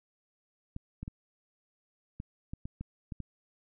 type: clicks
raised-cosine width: 5 ms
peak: -26 dBFS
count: 9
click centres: 0.764 / 1.03 / 1.079 / 2.201 / 2.535 / 2.655 / 2.81 / 3.122 / 3.203 s
effects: none